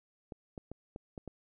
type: clicks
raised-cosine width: 2 ms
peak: -29 dBFS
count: 6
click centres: 0.322 / 0.578 / 0.716 / 0.961 / 1.178 / 1.277 s
effects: none

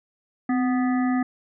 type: harmonic tone with a mistuned harmonic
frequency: 246.9 Hz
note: B3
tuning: in tune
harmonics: 1 / 3 / 5 / 7 / 8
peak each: -20 / -30 / -34 / -37 / -38 dBFS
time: 0.49-1.23 s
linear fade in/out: 5 ms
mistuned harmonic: 1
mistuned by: +60 cents
effects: none

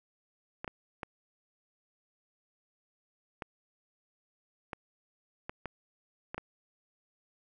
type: clicks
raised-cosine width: 0.5 ms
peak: -22 dBFS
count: 9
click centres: 0.645 / 0.678 / 1.032 / 3.422 / 4.732 / 5.495 / 5.657 / 6.345 / 6.38 s
effects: none

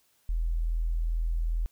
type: tone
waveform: sine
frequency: 41.2 Hz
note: E1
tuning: in tune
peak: -25 dBFS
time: 0.29-1.66 s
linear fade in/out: 0 ms
effects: white hiss -68 dBFS RMS until 1.71 s

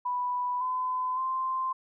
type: tone with pitch steps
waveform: sine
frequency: 987.8 / 1015 / 1042.9 Hz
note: B5 / B5 / C6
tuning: 0 / +47 / -6 cents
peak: -27 dBFS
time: 0.05-1.73 s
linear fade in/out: 10 ms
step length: 560 ms
effects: none

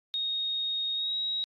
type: tone with pitch glide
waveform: sine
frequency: 3729 to 3825 Hz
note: A#7 to A#7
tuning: 0 to +44 cents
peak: -28 dBFS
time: 0.14-1.44 s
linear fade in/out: 0 ms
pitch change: +44 cents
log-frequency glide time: 0.95-1.14 s
effects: AAC 32 kbps

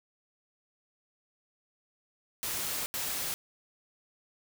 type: noise bursts at uneven times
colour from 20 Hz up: white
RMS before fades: -34 dBFS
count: 2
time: 2.43-2.86 / 2.94-3.34 s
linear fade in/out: 0 ms
effects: none

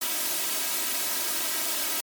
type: noise with comb filter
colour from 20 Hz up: white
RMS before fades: -28 dBFS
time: 0.01-2.01 s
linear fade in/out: 10 ms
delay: 3.1 ms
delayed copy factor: +0.65
effects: high-pass 200 Hz 12 dB/octave + MP3 96 kbps

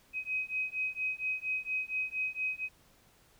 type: beating tone pair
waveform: sine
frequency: 2524 / 2528.3 Hz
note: D#7 / D#7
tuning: +24 / +27 cents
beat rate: 4.3 Hz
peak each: -35 / -35 dBFS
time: 0.13-2.69 s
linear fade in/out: 50 ms
effects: pink hiss -64 dBFS RMS until 3.39 s

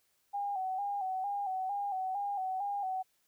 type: tone with vibrato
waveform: sine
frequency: 780 Hz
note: G5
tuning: 9 cents flat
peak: -32 dBFS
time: 0.33-3.03 s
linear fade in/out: 20 ms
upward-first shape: square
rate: 2.2 Hz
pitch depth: 62 cents each way
effects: white hiss -74 dBFS RMS until 3.27 s

